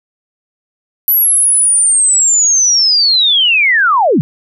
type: linear sweep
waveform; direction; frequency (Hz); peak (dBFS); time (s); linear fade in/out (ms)
sine; down; 11890 to 116.54; -7; 1.08-4.21; 0
effects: none